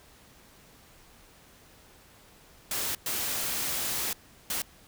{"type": "noise bursts at uneven times", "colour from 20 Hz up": "white", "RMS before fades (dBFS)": -31, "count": 3, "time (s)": [[2.71, 2.95], [3.06, 4.13], [4.5, 4.62]], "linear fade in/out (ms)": 2, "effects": ["pink hiss -56 dBFS RMS until 4.87 s"]}